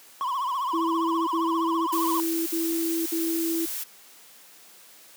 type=tone with vibrato; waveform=triangle; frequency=1047 Hz; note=C6; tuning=1 cent sharp; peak=-23 dBFS; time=0.21-2.2 s; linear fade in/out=0 ms; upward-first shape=triangle; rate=15 Hz; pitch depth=160 cents each way
type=tone bursts; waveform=sine; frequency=330 Hz; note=E4; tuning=2 cents sharp; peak=-24 dBFS; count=5; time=0.73-3.658 s; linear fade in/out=10 ms; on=540 ms; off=57 ms
type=noise; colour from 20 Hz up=blue; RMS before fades=-32 dBFS; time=1.92-3.84 s; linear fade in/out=10 ms
effects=white hiss -51 dBFS RMS until 5.16 s + high-pass 200 Hz 12 dB/octave